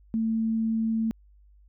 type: tone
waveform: sine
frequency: 223.6 Hz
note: A3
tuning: 28 cents sharp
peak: -23 dBFS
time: 0.14-1.11 s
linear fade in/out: 0 ms
effects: added 50 Hz sine -53 dBFS peak until 1.68 s